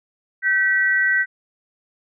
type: tone pair together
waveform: sine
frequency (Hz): 1540 / 1940.3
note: G6 / B6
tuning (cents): -31 / -31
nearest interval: major third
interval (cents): 400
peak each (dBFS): -18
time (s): 0.42-1.26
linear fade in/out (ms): 50
effects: none